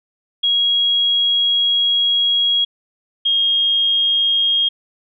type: tone pair in turn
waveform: sine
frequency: 3300 / 3249 Hz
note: G#7 / G#7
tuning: -12 / -39 cents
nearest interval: unison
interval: 27 cents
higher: first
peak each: -13 dBFS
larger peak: neither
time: 0.43-2.65 / 3.25-4.69 s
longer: first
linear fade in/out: 10 ms
effects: none